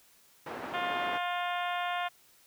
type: band-pass noise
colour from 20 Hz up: pink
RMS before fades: -40 dBFS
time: 0.46-1.18 s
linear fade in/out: 5 ms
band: 300 to 1600 Hz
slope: 12 dB/octave
type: harmonic tone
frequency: 353.7 Hz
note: F4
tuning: 22 cents sharp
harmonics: 2 / 3 / 4 / 5 / 6 / 7 / 8 / 9 / 10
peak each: -33 / -37 / -39 / -41 / -43 / -44 / -45 / -46 / -47 dBFS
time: 0.73-2.09 s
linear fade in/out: 20 ms
effects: white hiss -62 dBFS RMS until 2.46 s